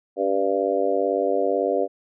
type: harmonic tone with a mistuned harmonic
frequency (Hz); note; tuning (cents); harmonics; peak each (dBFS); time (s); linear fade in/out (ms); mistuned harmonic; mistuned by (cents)
98; G2; 0; 3 / 4 / 5 / 6 / 7; -29 / -25 / -24 / -25 / -27; 0.16-1.88; 50; 3; -36
effects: none